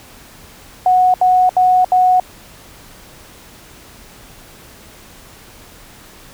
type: tone bursts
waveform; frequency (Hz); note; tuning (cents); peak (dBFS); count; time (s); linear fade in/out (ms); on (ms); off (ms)
sine; 735; F#5; -12; -8; 4; 0.86-2.199; 2; 280; 73
effects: pink hiss -41 dBFS RMS until 6.33 s